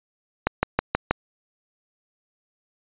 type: click train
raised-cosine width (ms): 0.5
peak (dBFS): -3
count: 5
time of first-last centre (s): 0.47-1.11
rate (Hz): 6.25
effects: resampled to 8000 Hz